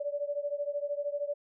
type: beating tone pair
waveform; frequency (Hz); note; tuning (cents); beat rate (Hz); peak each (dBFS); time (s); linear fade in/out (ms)
sine; 573 / 586; D5 / D5; -43 / -4; 13; -33 / -35; 0-1.34; 10
effects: none